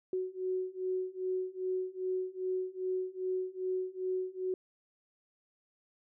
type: beating tone pair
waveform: sine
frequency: 370 / 372.5 Hz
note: F#4 / F#4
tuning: 0 / +12 cents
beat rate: 2.5 Hz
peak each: -36 / -35 dBFS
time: 0.13-4.54 s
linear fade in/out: 2 ms
effects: none